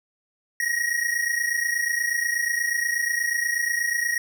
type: tone pair together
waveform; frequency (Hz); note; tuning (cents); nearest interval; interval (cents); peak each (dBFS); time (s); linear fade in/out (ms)
square; 1872.7 / 1901; A#6 / A#6; +7 / +33; unison; 26; -27 / -25; 0.6-4.18; 2
effects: none